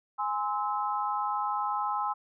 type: chord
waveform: sine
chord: Ab augmented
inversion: none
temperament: just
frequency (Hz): 830.6 / 1038.3 / 1297.8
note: Ab5 / C6 / E6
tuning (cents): 0 / -14 / -27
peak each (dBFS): -31 / -32 / -33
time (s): 0.18-2.14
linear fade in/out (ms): 20
effects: none